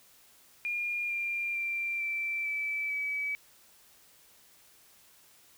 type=tone with pitch steps; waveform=sine; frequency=2416 / 2390 / 2364 / 2338 / 2312 / 2287 Hz; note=D7 / D7 / D7 / D7 / D7 / D7; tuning=+48 / +30 / +11 / -8 / -28 / -47 cents; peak=-30 dBFS; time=0.65-3.35 s; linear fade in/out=0 ms; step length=450 ms; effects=white hiss -60 dBFS RMS until 5.57 s